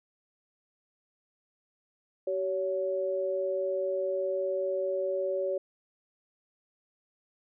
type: tone pair together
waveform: sine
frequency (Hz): 381.9 / 563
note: G4 / C#5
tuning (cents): -45 / +27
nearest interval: perfect fifth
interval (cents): 672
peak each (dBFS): -32 / -29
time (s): 2.27-5.58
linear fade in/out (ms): 5
effects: none